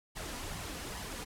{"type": "noise with flanger", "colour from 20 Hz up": "pink", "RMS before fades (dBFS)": -41, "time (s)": [0.15, 1.25], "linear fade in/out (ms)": 20, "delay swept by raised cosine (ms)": [0.97, 4.17], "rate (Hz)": 2.4, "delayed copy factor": 0.5, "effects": ["low-pass 12000 Hz 12 dB/octave"]}